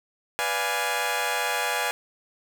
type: chord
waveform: 15% pulse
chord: B diminished seventh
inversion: none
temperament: equal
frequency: 493.9 / 587.3 / 698.5 / 830.6 Hz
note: B4 / D5 / F5 / Ab5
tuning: 0 / 0 / 0 / 0 cents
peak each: -25 / -26 / -25 / -21 dBFS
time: 0.39-1.91 s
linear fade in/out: 0 ms
effects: none